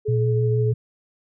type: tone with tremolo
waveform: sine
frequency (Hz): 426.3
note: G#4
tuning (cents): +45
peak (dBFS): -22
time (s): 0.05-0.73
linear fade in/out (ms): 20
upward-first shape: triangle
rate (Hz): 13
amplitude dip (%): 25
type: tone with vibrato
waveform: sine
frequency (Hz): 118.8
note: A#2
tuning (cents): +33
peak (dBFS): -18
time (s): 0.08-0.74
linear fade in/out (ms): 10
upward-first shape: sine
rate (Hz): 6.4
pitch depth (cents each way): 28
effects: none